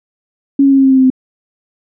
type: tone with pitch steps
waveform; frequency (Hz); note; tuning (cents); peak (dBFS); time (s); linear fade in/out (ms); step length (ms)
sine; 277.2 / 274.5 / 271.8 / 269.2 / 266.5 / 263.9 / 261.3 / 258.8; C#4 / C#4 / C#4 / C4 / C4 / C4 / C4 / C4; 0 / -17 / -34 / +49 / +32 / +15 / -2 / -19; -5; 0.59-1.102; 5; 64
effects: none